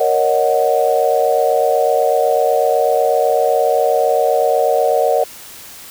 sine chord, D# minor seventh, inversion second, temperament equal, 466.2 / 554.4 / 622.3 / 740 Hz, A#4 / C#5 / D#5 / F#5, 0 / 0 / 0 / 0 cents, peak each -17 dBFS, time 0-5.24 s, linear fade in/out 5 ms, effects white hiss -36 dBFS RMS until 5.9 s

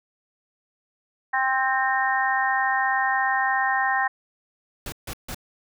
harmonic tone, 263.1 Hz, C4, 10 cents sharp, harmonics 3 / 4 / 5 / 6 / 7, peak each -24 / -27 / -36 / -29 / -24 dBFS, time 1.33-4.08 s, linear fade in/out 10 ms
pink noise bursts, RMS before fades -33 dBFS, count 3, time 4.86-5.346 s, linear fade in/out 2 ms, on 62 ms, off 150 ms
effects none

